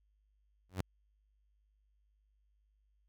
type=tone with exponential growth; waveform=sawtooth; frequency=92.5 Hz; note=F#2; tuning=in tune; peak=-26 dBFS; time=0.69-0.81 s; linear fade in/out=5 ms; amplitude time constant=24 ms; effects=added 51 Hz sine -70 dBFS peak until 3.08 s